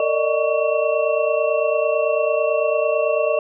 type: tone cluster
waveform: sine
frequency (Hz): 455.3 / 591 / 620 / 1122 / 2710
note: A#4 / D5 / D#5 / C#6 / E7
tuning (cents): -41 / +11 / -6 / +21 / +47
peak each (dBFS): -23 / -21 / -20 / -28 / -29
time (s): 0-3.39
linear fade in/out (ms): 2
effects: none